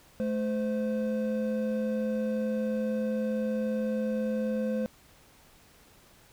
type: tone pair together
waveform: triangle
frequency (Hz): 216.5 / 515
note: A3 / C5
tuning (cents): -28 / -28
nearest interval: octave + minor third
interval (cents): 1500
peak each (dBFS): -27 / -29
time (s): 0.2-4.86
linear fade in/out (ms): 0
effects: pink hiss -58 dBFS RMS until 6.32 s